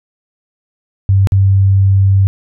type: tone with dropouts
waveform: sine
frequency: 97.3 Hz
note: G2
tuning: 12 cents flat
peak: -6 dBFS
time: 1.09-2.27 s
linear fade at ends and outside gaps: 0 ms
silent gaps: 1.272-1.321 s
effects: none